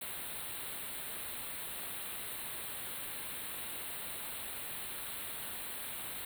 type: band-stop noise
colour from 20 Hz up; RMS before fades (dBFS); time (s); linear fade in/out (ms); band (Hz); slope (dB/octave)
white; -42; 0.01-6.25; 5; 4200 to 8200; 96
effects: none